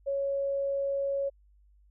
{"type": "tone", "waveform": "sine", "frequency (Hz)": 554.4, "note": "C#5", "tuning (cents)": 0, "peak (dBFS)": -27, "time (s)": [0.06, 1.3], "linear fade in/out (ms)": 20, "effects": ["added 50 Hz sine -58 dBFS peak until 1.9 s"]}